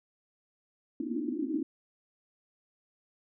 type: band-pass noise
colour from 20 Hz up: pink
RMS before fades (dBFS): -33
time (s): 1-1.63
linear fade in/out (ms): 2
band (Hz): 240 to 340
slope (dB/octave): 96
effects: none